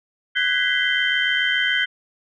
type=tone cluster; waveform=sine; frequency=1500 / 1639 / 1970 / 2057 / 3114 Hz; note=F#6 / G#6 / B6 / C7 / G7; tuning=+23 / -23 / -5 / -30 / -12 cents; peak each=-22 / -25 / -25 / -25 / -23 dBFS; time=0.35-1.86 s; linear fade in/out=20 ms; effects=tanh soft clip ceiling -7 dBFS